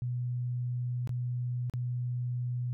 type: tone with dropouts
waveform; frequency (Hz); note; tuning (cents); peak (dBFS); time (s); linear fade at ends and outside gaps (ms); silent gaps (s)
sine; 123.1; B2; -5; -30; 0.02-2.73; 0; 1.074-1.093 / 1.698-1.737
effects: none